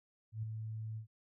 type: tone with ADSR envelope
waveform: sine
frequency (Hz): 110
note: A2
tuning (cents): 0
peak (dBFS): -34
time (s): 0.32-1.07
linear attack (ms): 110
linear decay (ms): 7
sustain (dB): -5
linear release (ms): 100
effects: none